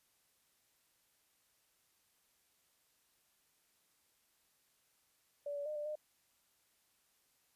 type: tone with pitch steps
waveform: sine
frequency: 577 / 573 / 607 / 592 / 607 Hz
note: D5 / D5 / D#5 / D5 / D#5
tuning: -31 / -43 / -43 / +14 / -43 cents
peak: -38 dBFS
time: 5.46-5.955 s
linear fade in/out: 5 ms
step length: 99 ms
effects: white hiss -75 dBFS RMS until 7.55 s + resampled to 32000 Hz